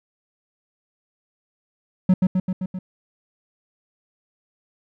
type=tone with echo; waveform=triangle; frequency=185 Hz; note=F#3; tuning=in tune; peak=-9 dBFS; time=2.09-2.14 s; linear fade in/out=5 ms; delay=130 ms; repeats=5; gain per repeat=-3 dB; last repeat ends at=2.79 s; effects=none